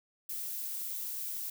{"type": "noise", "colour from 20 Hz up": "violet", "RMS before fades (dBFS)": -38, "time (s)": [0.29, 1.5], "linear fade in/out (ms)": 5, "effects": []}